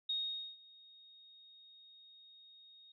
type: tone with ADSR envelope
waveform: sine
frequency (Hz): 3730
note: A#7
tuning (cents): 0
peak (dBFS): -33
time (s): 0.09-2.92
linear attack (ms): 6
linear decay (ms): 470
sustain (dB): -24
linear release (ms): 5
effects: none